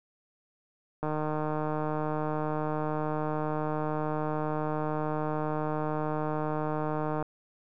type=click train; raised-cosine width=1 ms; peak=-18 dBFS; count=949; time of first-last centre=1.03-7.226 s; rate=153 Hz; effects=none